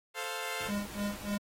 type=chord; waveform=10% pulse; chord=F major; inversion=first; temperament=equal; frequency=440 / 523.3 / 698.5 Hz; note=A4 / C5 / F5; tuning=0 / 0 / 0 cents; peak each=-31 dBFS; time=0.14-0.72 s; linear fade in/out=50 ms
type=noise; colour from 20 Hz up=pink; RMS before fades=-46 dBFS; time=0.6-1.36 s; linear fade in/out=5 ms
type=tone with tremolo; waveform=square; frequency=203.9 Hz; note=G#3; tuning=32 cents flat; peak=-31 dBFS; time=0.68-1.38 s; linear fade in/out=10 ms; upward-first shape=sine; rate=3.4 Hz; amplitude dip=100%
effects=AAC 48 kbps